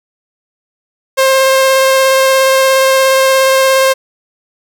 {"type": "tone with vibrato", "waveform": "sawtooth", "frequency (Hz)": 531, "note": "C5", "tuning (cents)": 25, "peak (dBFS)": -3, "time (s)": [1.17, 3.94], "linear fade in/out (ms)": 20, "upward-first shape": "square", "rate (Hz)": 17, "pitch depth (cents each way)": 8, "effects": []}